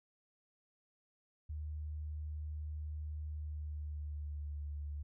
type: tone with pitch glide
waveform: sine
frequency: 76 to 73.28 Hz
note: D#2 to D2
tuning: -40 to -3 cents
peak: -39 dBFS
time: 1.49-5.03 s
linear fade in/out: 10 ms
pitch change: -63 cents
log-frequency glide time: 3.32-4.61 s
effects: none